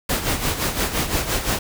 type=noise with tremolo; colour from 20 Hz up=pink; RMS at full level=-20 dBFS; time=0.09-1.59 s; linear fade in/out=5 ms; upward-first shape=sine; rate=5.8 Hz; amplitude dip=65%; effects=none